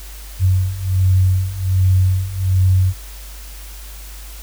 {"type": "beating tone pair", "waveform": "sine", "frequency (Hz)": [92.5, 93.8], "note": ["F#2", "F#2"], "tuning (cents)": [0, 24], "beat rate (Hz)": 1.3, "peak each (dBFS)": [-17, -14], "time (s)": [0.39, 2.94], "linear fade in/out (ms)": 50, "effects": ["added 50 Hz sine -32 dBFS peak until 4.42 s", "white hiss -39 dBFS RMS until 4.42 s"]}